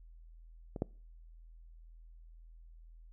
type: clicks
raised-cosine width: 2 ms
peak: -27 / -18 dBFS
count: 2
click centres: 0.762 / 0.821 s
effects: noise-tail reverb RT60 0.4 s tail -25 dB re dry + added 41 Hz sine -52 dBFS peak until 3.12 s